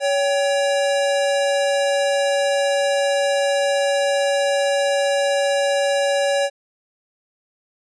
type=tone pair together; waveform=square; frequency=562.2 / 784 Hz; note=C#5 / G5; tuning=+24 / 0 cents; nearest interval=tritone; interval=576 cents; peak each=-18 / -26 dBFS; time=0-6.5 s; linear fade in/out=50 ms; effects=resampled to 22050 Hz